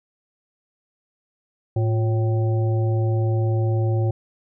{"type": "harmonic tone with a mistuned harmonic", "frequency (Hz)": 110, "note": "A2", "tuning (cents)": 0, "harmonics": [1, 3, 5, 7], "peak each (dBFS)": [-18, -28, -32, -35], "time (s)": [1.76, 4.11], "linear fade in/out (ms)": 5, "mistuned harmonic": 3, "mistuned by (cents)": 120, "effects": []}